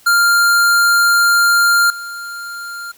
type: tone with level steps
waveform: square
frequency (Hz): 1396.9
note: F6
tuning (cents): 0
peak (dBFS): -10 / -26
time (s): 0.06-2.92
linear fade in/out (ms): 10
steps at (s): 1.9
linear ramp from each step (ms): 2
effects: white hiss -48 dBFS RMS until 2.97 s